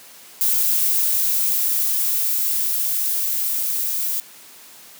violet noise with level ramp, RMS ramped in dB -18 to -23 dBFS, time 0.41-4.2 s, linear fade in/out 0 ms, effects white hiss -44 dBFS RMS until 4.99 s + high-pass 150 Hz 12 dB/octave

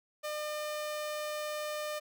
sawtooth tone, 603 Hz, D5, 46 cents sharp, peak -31 dBFS, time 0.23-2 s, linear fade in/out 20 ms, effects none

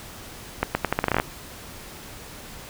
accelerating click train, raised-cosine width 0.5 ms, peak -5 dBFS, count 12, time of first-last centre 0.63-1.199 s, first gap 120 ms, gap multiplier 0.81, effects pink hiss -41 dBFS RMS until 2.69 s

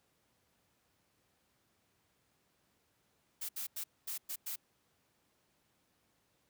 blue noise bursts at uneven times, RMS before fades -40 dBFS, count 6, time 3.41-3.49 / 3.56-3.67 / 3.76-3.84 / 4.07-4.18 / 4.29-4.36 / 4.46-4.56 s, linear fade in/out 10 ms, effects pink hiss -75 dBFS RMS until 6.49 s + high-pass 80 Hz 12 dB/octave

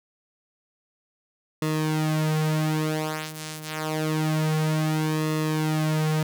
sawtooth tone with flanger, 155.56 Hz, D#3, in tune, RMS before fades -25 dBFS, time 1.62-6.23 s, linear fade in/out 2 ms, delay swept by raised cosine 1.3 to 6.5 ms, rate 0.27 Hz, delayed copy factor -0.75, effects none

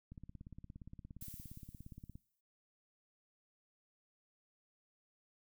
click train, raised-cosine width 5 ms, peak -38 dBFS, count 36, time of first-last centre 0.12-2.155 s, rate 17.2 Hz
violet noise with exponential decay, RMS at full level -48 dBFS, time 1.21-2.41 s, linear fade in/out 5 ms, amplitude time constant 260 ms
effects noise-tail reverb RT60 0.3 s tail -26 dB re dry

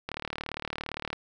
click train, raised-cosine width 0.3 ms, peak -17 dBFS, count 40, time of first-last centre 0.09-1.13 s, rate 37.5 Hz, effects none

